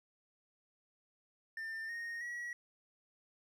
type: tone with pitch steps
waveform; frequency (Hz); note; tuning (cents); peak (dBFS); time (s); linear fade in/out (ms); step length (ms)
triangle; 1796 / 1857.2 / 1920.5; A6 / A#6 / B6; +35 / -7 / -49; -38; 1.57-2.53; 2; 320
effects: none